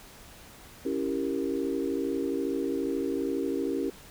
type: chord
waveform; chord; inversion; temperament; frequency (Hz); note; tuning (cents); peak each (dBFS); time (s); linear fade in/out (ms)
sine; C# diminished seventh; none; equal; 277.2 / 329.6 / 392 / 466.2; C#4 / E4 / G4 / Bb4; 0 / 0 / 0 / 0; -31 / -33 / -32 / -35; 0.85-3.9; 5
effects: pink hiss -50 dBFS RMS until 4.1 s